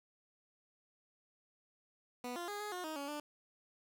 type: tone with pitch steps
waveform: 15% pulse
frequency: 246.2 / 347.4 / 411.2 / 418.4 / 360.5 / 313.6 / 282 / 296.1 Hz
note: B3 / F4 / G#4 / G#4 / F#4 / D#4 / C#4 / D4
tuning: -5 / -9 / -17 / +13 / -45 / +14 / +30 / +14 cents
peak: -34 dBFS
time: 2.24-3.2 s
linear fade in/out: 2 ms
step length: 120 ms
effects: none